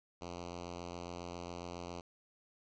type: tone with notch filter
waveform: 5% pulse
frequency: 87.31 Hz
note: F2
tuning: in tune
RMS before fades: -45 dBFS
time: 0.21-2.01 s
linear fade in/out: 5 ms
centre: 1700 Hz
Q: 1.3
effects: resampled to 16000 Hz